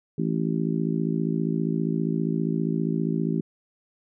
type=harmonic tone; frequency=55 Hz; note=A1; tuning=in tune; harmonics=3 / 4 / 5 / 6 / 7; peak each=-26 / -28 / -30 / -32 / -33 dBFS; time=0.18-3.41 s; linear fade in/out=5 ms; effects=none